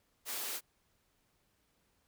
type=high-pass noise; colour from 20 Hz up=white; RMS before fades=-39 dBFS; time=0.25-0.61 s; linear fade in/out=50 ms; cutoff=250 Hz; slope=48 dB/octave; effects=pink hiss -75 dBFS RMS until 2.07 s